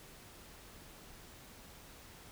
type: silence
effects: pink hiss -55 dBFS RMS until 2.31 s